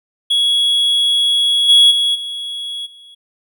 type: tone with level steps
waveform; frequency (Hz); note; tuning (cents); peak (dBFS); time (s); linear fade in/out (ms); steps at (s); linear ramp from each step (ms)
triangle; 3345; G#7; +12; -10 / -4 / -11 / -21 / -37; 0.3-3.15; 10; 1.68 / 1.9 / 2.14 / 2.85; 20
effects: none